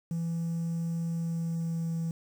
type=tone with pitch glide; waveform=triangle; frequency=166.8 to 164.88 Hz; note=E3 to E3; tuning=+21 to +1 cents; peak=-26 dBFS; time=0.11-2.11 s; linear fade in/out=2 ms; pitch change=-20 cents; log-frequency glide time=1.11-2 s; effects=tanh soft clip ceiling -24 dBFS + 9-bit